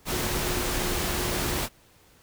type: tone in noise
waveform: sine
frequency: 360 Hz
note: F#4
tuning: 47 cents flat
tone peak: -35 dBFS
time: 0.07-1.65 s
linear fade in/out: 50 ms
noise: pink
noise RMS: -28 dBFS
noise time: 0.05-1.69 s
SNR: -10 dB
effects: pink hiss -58 dBFS RMS until 2.22 s